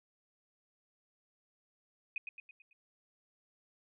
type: tone with echo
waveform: sine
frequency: 2500 Hz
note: D#7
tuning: 8 cents sharp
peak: -34 dBFS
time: 2.16-2.18 s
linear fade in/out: 2 ms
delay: 110 ms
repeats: 5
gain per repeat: -6 dB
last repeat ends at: 2.73 s
effects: none